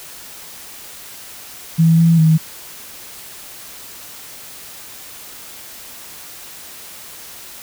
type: tone with pitch steps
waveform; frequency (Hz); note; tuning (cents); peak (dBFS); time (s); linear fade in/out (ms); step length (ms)
sine; 163.6 / 166 / 159.2; E3 / E3 / D#3; -13 / +12 / +40; -8; 1.78-2.38; 20; 200
effects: white hiss -36 dBFS RMS until 7.62 s